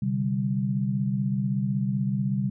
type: chord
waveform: sine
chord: C suspended second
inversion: none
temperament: equal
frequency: 130.81 / 146.83 / 196 Hz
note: C3 / D3 / G3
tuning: 0 / 0 / 0 cents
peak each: -27 / -31 / -26 dBFS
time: 0.02-2.5 s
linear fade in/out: 5 ms
effects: none